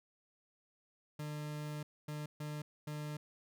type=tone bursts at uneven times; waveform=40% pulse; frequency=149.8 Hz; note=D3; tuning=35 cents sharp; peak=-39 dBFS; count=4; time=1.19-1.83 / 2.08-2.26 / 2.4-2.62 / 2.87-3.17 s; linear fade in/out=5 ms; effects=none